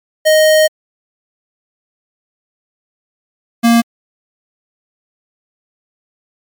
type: tone pair in turn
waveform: square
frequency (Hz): 622.3 / 233.1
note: D#5 / A#3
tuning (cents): 0 / 0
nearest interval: octave + perfect fourth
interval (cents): 1700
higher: first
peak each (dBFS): -7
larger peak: neither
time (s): 0.25-0.68 / 3.63-3.82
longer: first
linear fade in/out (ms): 20
effects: MP3 96 kbps